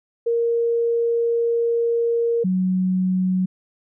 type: tone pair in turn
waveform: sine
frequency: 466.7 / 185.21 Hz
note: A#4 / F#3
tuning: +2 / +2 cents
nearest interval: octave + major third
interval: 1600 cents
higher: first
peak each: -17 dBFS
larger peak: neither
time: 0.26-2.44 / 2.44-3.46 s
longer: first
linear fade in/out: 10 ms
effects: none